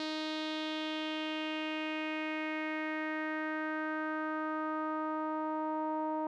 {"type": "tone with low-pass filter sweep", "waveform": "sawtooth", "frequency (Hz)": 311.1, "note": "D#4", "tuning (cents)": 0, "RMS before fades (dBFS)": -36, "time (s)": [0, 6.27], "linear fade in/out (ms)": 2, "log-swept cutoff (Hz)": [4200, 880], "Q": 3.6, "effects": []}